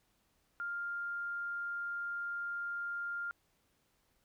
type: tone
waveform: sine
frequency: 1400 Hz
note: F6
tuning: 4 cents sharp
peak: -36 dBFS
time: 0.6-3.31 s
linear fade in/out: 0 ms
effects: pink hiss -75 dBFS RMS until 4.24 s